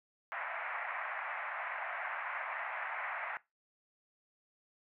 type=band-pass noise; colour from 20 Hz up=white; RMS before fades=-40 dBFS; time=0.32-3.37 s; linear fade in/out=0 ms; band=640 to 2200 Hz; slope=48 dB/octave; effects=noise-tail reverb RT60 0.2 s tail -19 dB re dry